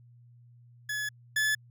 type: tone pair in turn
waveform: 40% pulse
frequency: 1703 / 1723.8 Hz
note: G#6 / A6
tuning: +43 / -36 cents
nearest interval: unison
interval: 21 cents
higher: second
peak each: -30 / -24 dBFS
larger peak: second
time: 0.89-1.09 / 1.36-1.55 s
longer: first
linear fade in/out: 5 ms
effects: added 120 Hz sine -53 dBFS peak until 1.7 s